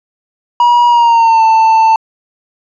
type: tone with pitch glide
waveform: triangle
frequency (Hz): 960 to 890.6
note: B5 to A5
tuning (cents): -49 to +21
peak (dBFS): -3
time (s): 0.6-1.96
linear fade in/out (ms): 2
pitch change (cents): -130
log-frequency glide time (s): 0.88-1.43
effects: resampled to 16000 Hz